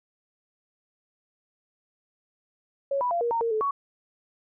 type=tone with pitch steps; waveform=sine; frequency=554 / 985 / 688 / 473 / 921 / 461.3 / 434.1 / 1119 Hz; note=C#5 / B5 / F5 / A#4 / A#5 / A#4 / A4 / C#6; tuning=-1 / -5 / -26 / +25 / -21 / -18 / -23 / +16 cents; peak=-23 dBFS; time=2.91-3.71 s; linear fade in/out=5 ms; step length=100 ms; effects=none